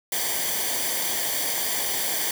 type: noise with comb filter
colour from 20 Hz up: white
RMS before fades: -26 dBFS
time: 0.12-2.31 s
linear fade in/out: 2 ms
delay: 0.75 ms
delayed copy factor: -0.7
effects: none